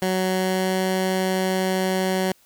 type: tone with pitch glide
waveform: 15% pulse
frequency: 186.4 to 187.59 Hz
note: F#3 to F#3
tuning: +13 to +24 cents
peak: -14 dBFS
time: 0.02-2.32 s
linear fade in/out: 2 ms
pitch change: +11 cents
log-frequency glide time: 0.29-0.8 s
effects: white hiss -58 dBFS RMS until 2.45 s